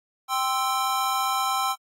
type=chord; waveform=square; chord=C major; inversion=second; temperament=equal; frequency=784 / 1046.5 / 1318.5 Hz; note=G5 / C6 / E6; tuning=0 / 0 / 0 cents; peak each=-28 dBFS; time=0.28-1.76 s; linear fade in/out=50 ms; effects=AAC 48 kbps